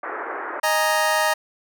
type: band-pass noise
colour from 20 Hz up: white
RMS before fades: -30 dBFS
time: 0.03-0.6 s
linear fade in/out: 5 ms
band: 310 to 1800 Hz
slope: 48 dB/octave
type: chord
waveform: 25% pulse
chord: D# suspended fourth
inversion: none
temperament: just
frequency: 622.3 / 829.7 / 933.4 Hz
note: D#5 / G#5 / A#5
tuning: 0 / -2 / +2 cents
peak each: -18 / -21 / -19 dBFS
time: 0.63-1.34 s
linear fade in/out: 10 ms
effects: none